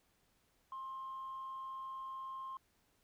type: tone with amplitude modulation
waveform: sine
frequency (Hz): 1059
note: C6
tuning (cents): +21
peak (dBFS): -40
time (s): 0.72-2.57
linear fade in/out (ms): 2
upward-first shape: sine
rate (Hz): 216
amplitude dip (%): 25
effects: tanh soft clip ceiling -39 dBFS + pink hiss -75 dBFS RMS until 3.03 s